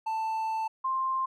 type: tone pair in turn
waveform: triangle / sine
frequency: 885 / 1052.4 Hz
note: A5 / C6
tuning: +10 / +10 cents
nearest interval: minor third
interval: 300 cents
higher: second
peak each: -26 dBFS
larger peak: neither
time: 0.06-0.68 / 0.84-1.26 s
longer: first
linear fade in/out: 10 ms
effects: none